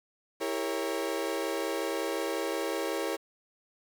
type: chord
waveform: 35% pulse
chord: E diminished seventh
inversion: none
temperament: equal with one note detuned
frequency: 329.6 / 400.7 / 466.2 / 554.4 Hz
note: E4 / G4 / Bb4 / Db5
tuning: 0 / +38 / 0 / 0 cents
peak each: -34 dBFS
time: 0.4-3.17 s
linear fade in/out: 20 ms
effects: 9-bit